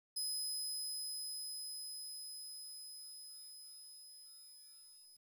25% pulse tone with level ramp, 5050 Hz, D#8, 25 cents sharp, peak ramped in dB -32 to -54 dBFS, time 0.16-5.17 s, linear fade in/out 10 ms, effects 12-bit

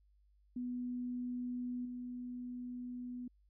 sine tone with level steps, 246.9 Hz, B3, in tune, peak -37 / -41 dBFS, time 0.56-3.28 s, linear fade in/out 5 ms, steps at 1.85 s, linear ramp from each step 5 ms, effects added 50 Hz sine -66 dBFS peak until 3.49 s

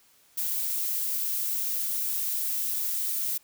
violet noise, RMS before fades -29 dBFS, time 0.37-3.38 s, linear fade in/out 10 ms, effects white hiss -61 dBFS RMS until 3.43 s

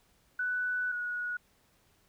sine tone pair in turn, 1489 / 1458.4 Hz, F#6 / F#6, +11 / -25 cents, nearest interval unison, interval 36 cents, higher first, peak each -29 / -32 dBFS, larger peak first, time 0.39-0.92 / 0.92-1.37 s, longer first, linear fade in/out 5 ms, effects pink hiss -68 dBFS RMS until 2.08 s

